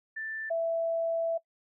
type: tone pair in turn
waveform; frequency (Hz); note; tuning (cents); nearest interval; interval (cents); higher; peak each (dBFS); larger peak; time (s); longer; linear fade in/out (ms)
sine; 1769 / 662.6; A6 / E5; +9 / +9; octave + perfect fourth; 1700; first; -34 / -26; second; 0.16-0.5 / 0.5-1.38; second; 10
effects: noise-tail reverb RT60 0.1 s tail -22 dB re dry